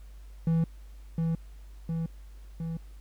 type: tone with echo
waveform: triangle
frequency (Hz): 164.3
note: E3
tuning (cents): -5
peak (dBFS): -20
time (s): 0.47-0.64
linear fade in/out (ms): 2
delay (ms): 710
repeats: 3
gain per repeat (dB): -3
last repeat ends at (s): 2.77
effects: added 50 Hz sine -44 dBFS peak until 3 s + pink hiss -63 dBFS RMS until 3 s